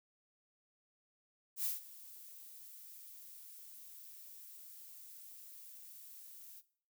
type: noise with ADSR envelope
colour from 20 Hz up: violet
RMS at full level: -35 dBFS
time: 1.56-6.62 s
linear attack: 90 ms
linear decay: 150 ms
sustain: -19 dB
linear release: 35 ms
effects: noise-tail reverb RT60 0.5 s tail -17 dB re dry